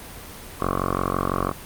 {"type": "tone with low-pass filter", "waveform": "5% pulse", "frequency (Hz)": 46, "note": "F#1", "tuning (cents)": -9, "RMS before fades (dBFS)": -24, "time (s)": [0.6, 1.52], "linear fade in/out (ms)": 10, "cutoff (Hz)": 1100, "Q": 9.6, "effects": ["pink hiss -39 dBFS RMS until 1.65 s", "Opus 32 kbps"]}